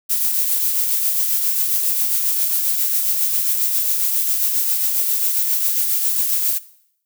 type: noise with tremolo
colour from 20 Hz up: violet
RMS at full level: -17 dBFS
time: 0.09-6.59 s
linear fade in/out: 20 ms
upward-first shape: triangle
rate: 7.4 Hz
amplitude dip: 40%
effects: noise-tail reverb RT60 0.7 s tail -18 dB re dry